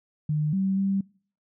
sine tone with pitch steps, 151.5 / 192.4 / 195.3 Hz, D#3 / G3 / G3, -46 / -32 / -6 cents, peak -22 dBFS, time 0.29-1.01 s, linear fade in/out 5 ms, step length 240 ms, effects noise-tail reverb RT60 0.5 s tail -25 dB re dry

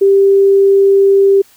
sine tone, 393.6 Hz, G4, 7 cents sharp, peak -5 dBFS, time 0.01-1.42 s, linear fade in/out 10 ms, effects white hiss -47 dBFS RMS until 1.56 s

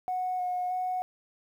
sine tone with vibrato, 730 Hz, F#5, 24 cents flat, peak -27 dBFS, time 0.08-1.02 s, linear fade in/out 0 ms, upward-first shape square, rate 1.6 Hz, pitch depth 13 cents each way, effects tanh soft clip ceiling -23 dBFS + 10-bit

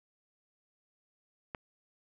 click, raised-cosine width 0.5 ms, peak -23 dBFS, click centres 1.548 s, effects none

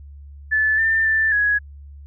sine tone with pitch steps, 1740 / 1791 / 1769 / 1671 Hz, A6 / A6 / A6 / G#6, -20 / +30 / +9 / +10 cents, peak -15 dBFS, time 0.51-1.59 s, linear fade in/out 20 ms, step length 270 ms, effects added 71 Hz sine -37 dBFS peak until 2.06 s

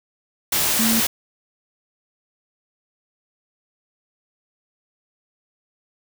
sine tone in noise, 225.6 Hz, A3, 44 cents sharp, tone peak -19 dBFS, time 0.79-1 s, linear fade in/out 5 ms, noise white, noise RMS -20 dBFS, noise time 0.52-1.07 s, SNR -2 dB, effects none

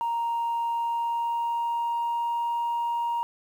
sine tone with pitch glide, 933 to 940.6 Hz, A#5 to A#5, +1 to +15 cents, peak -23 dBFS, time 0.01-3.23 s, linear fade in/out 0 ms, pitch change +14 cents, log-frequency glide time 0.69-2.53 s, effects tanh soft clip ceiling -22 dBFS + 9-bit

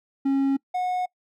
triangle tone pair in turn, 273.1 / 729.1 Hz, C#4 / F#5, -26 / -26 cents, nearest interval octave + perfect fourth, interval 1700 cents, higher second, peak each -17 / -21 dBFS, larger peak first, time 0.25-0.57 / 0.74-1.06 s, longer neither, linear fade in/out 10 ms, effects noise-tail reverb RT60 0.1 s tail -24 dB re dry

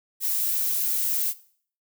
violet noise, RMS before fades -25 dBFS, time 0.2-1.34 s, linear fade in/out 50 ms, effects noise-tail reverb RT60 0.5 s tail -17 dB re dry

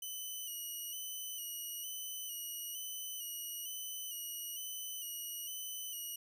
5% pulse tone with vibrato, 2960 Hz, F#7, in tune, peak -33 dBFS, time 0.02-6.16 s, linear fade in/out 5 ms, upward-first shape square, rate 1.1 Hz, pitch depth 33 cents each way, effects none

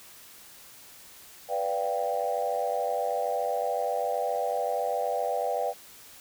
sine chord, G dominant seventh, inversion first, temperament equal with one note detuned, 493.9 / 587.3 / 698.5 / 786.3 Hz, B4 / D5 / F5 / G5, 0 / 0 / 0 / +5 cents, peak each -31 dBFS, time 1.48-5.74 s, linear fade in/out 50 ms, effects tanh soft clip ceiling -16 dBFS + white hiss -50 dBFS RMS until 6.2 s

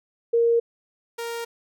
sine / sawtooth tone pair in turn, 466.2 / 466.2 Hz, A#4 / A#4, 0 / 0 cents, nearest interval unison, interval 0 cents, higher neither, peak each -16 / -25 dBFS, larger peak first, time 0.33-0.6 / 1.18-1.45 s, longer neither, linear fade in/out 10 ms, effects none

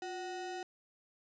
square ring-modulated tone, 554.4 Hz, C#5, in tune, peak -37 dBFS, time 0.02-0.63 s, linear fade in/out 2 ms, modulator 198 Hz, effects resampled to 16000 Hz

